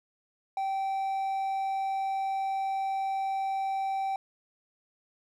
triangle tone, 776 Hz, G5, 18 cents flat, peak -26 dBFS, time 0.57-4.16 s, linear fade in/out 2 ms, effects none

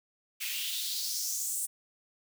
white noise with high-pass filter sweep, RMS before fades -34 dBFS, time 0.4-1.67 s, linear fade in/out 20 ms, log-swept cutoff 2400 to 8800 Hz, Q 3.4, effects none

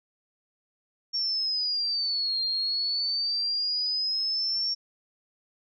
sine exponential two-way sweep, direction down then up, 5510 to 4186 to 5510 Hz, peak -25 dBFS, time 1.13-4.75 s, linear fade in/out 20 ms, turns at 2.42 s, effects none

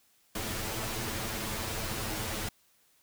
pink noise with comb filter, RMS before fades -35 dBFS, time 0.35-2.49 s, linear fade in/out 5 ms, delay 9.1 ms, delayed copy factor +1, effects white hiss -67 dBFS RMS until 3.02 s

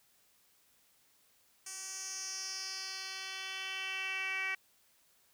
10% pulse tone with band-pass filter sweep, 381.9 Hz, G4, 45 cents flat, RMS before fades -40 dBFS, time 1.66-4.55 s, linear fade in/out 5 ms, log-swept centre 7700 to 2200 Hz, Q 3.7, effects white hiss -69 dBFS RMS until 5.33 s

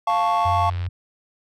triangle chord, F augmented, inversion none, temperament equal, 698.5 / 880 / 1108.7 Hz, F5 / A5 / C#6, 0 / 0 / 0 cents, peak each -20 dBFS, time 0.07-0.7 s, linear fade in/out 5 ms
click train, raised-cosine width 0.3 ms, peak -23 dBFS, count 66, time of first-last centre 0.1-0.865 s, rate 85 Hz
sine tone, 90.5 Hz, F#2, 38 cents flat, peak -23 dBFS, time 0.45-0.89 s, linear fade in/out 10 ms
effects none

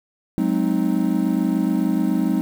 triangle chord, Ab dominant seventh, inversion third, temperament equal with one note detuned, 185 / 212 / 261.6 / 311.1 Hz, Gb3 / Ab3 / C4 / Eb4, 0 / +36 / 0 / 0 cents, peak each -21 dBFS, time 0.38-2.41 s, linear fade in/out 0 ms, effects 7-bit

